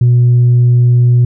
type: tone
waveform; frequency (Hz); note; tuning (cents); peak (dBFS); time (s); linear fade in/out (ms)
sine; 121.9; B2; -22; -3; 0.01-1.25; 5
effects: tanh soft clip ceiling -3 dBFS